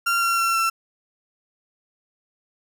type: tone with pitch steps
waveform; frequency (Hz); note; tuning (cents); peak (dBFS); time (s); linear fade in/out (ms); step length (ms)
35% pulse; 1380 / 1368.1 / 1356.3 / 1344.6; F6 / F6 / E6 / E6; -21 / -36 / +49 / +34; -17; 0.06-0.7; 10; 160
effects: none